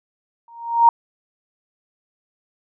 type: tone with exponential growth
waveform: sine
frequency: 932.3 Hz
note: A#5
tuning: in tune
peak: -5 dBFS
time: 0.48-0.89 s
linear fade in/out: 2 ms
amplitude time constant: 89 ms
effects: none